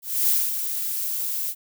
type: noise with ADSR envelope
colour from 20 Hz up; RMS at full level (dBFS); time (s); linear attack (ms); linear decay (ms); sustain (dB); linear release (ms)
violet; -19; 0.02-1.55; 270; 220; -8; 58
effects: none